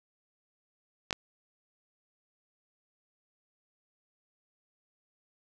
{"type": "clicks", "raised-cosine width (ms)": 0.2, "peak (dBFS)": -13, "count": 2, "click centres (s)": [1.108, 1.128], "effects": []}